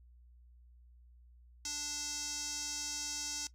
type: tone with band-pass filter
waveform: square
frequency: 293.7 Hz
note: D4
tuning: in tune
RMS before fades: -40 dBFS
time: 1.65-3.47 s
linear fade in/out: 2 ms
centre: 6000 Hz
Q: 4
effects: noise-tail reverb RT60 0.1 s tail -17 dB re dry + added 60 Hz sine -57 dBFS peak until 3.54 s